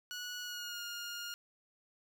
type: tone with pitch glide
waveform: 15% pulse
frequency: 1464 to 1418.2 Hz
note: F#6 to F6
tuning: -19 to +26 cents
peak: -34 dBFS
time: 0.11-1.34 s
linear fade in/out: 0 ms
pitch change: -55 cents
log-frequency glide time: 0.41-0.83 s
effects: none